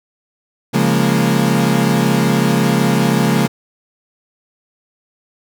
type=chord; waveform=35% pulse; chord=Bb minor seventh; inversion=first; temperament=equal; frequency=138.59 / 174.61 / 207.7 / 233.1 Hz; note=Db3 / F3 / Ab3 / Bb3; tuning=0 / 0 / 0 / 0 cents; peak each=-16 dBFS; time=0.73-3.48 s; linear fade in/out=20 ms; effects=none